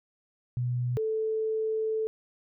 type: tone pair in turn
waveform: sine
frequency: 123.2 / 439 Hz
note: B2 / A4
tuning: -4 / -4 cents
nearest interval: octave + minor seventh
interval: 2200 cents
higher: second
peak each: -26 dBFS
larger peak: neither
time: 0.57-0.97 / 0.97-2.07 s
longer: second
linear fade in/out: 0 ms
effects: none